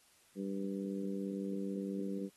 harmonic tone, 98 Hz, G2, in tune, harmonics 2 / 3 / 4 / 5, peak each -38 / -42 / -44 / -46 dBFS, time 0.35-2.3 s, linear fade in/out 50 ms, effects white hiss -67 dBFS RMS until 2.36 s + AAC 32 kbps

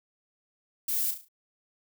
violet noise with echo, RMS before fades -29 dBFS, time 0.88-1.11 s, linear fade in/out 5 ms, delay 35 ms, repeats 5, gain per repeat -7 dB, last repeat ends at 1.285 s, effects none

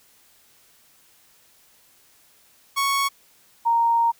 sawtooth / sine tone pair in turn, 1108.7 / 929.1 Hz, C#6 / A#5, 0 / -6 cents, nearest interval minor third, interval 306 cents, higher first, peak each -16 dBFS, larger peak neither, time 2.76-3.09 / 3.65-4.12 s, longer second, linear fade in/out 20 ms, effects white hiss -57 dBFS RMS until 4.19 s

